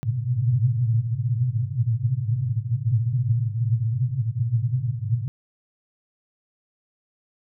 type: band-pass noise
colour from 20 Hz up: pink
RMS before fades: -23 dBFS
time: 0.03-5.28 s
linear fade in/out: 0 ms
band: 110 to 130 Hz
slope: 96 dB/octave
effects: none